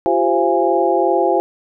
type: tone cluster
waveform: sine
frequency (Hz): 344.3 / 386.9 / 524 / 683 / 825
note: F4 / G4 / C5 / F5 / G#5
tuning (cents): -25 / -23 / +2 / -39 / -12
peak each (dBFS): -19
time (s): 0.06-1.4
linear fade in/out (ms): 0
effects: none